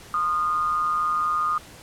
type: tone with amplitude modulation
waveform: sine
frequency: 1228 Hz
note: D#6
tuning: 23 cents flat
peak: -18 dBFS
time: 0.14-1.58 s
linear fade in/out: 2 ms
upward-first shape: sine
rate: 164 Hz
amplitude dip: 55%
effects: pink hiss -45 dBFS RMS until 1.82 s + low-pass 12000 Hz 12 dB/octave